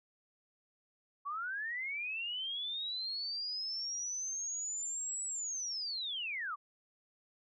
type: linear two-way sweep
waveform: sine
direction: up then down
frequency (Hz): 1100 to 7902 to 1100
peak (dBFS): -36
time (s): 1.25-6.56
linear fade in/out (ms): 20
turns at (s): 5.25
effects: none